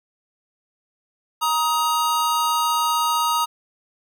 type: tone pair together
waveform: square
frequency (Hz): 942 / 1257.4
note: A#5 / D#6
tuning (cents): +18 / +18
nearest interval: perfect fourth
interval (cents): 500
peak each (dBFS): -22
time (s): 1.41-3.46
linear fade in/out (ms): 20
effects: none